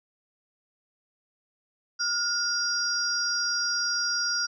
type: tone cluster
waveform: sine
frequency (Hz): 1417 / 4806 / 5620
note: F6 / D8 / F8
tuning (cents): +25 / +39 / +10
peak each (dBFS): -29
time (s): 1.99-4.47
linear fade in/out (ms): 20
effects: none